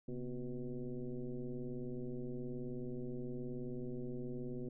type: tone with frequency modulation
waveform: sine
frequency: 116.54 Hz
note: A#2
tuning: in tune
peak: -39 dBFS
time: 0.08-4.69 s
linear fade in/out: 5 ms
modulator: 126 Hz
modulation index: 2.5
effects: none